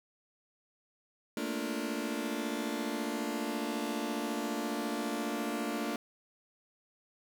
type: chord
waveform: sawtooth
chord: Bb major seventh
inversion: third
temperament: just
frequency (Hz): 218.5 / 233.1 / 291.4 / 349.6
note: A3 / Bb3 / D4 / F4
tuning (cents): -12 / 0 / -13 / +2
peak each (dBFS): -36 / -34 / -33 / -37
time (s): 1.37-5.96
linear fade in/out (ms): 2
effects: none